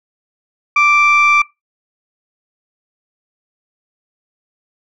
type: tone pair together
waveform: sine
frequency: 1174.7 / 2349 Hz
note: D6 / D7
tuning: 0 / 0 cents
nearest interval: octave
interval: 1200 cents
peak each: -10 dBFS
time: 0.76-1.42 s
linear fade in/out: 5 ms
effects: noise-tail reverb RT60 0.2 s tail -21 dB re dry + tanh soft clip ceiling -4 dBFS